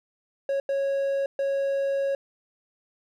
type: tone bursts at uneven times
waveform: triangle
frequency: 551 Hz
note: C#5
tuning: 11 cents flat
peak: -21 dBFS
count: 3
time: 0.49-0.6 / 0.69-1.26 / 1.39-2.15 s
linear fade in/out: 2 ms
effects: none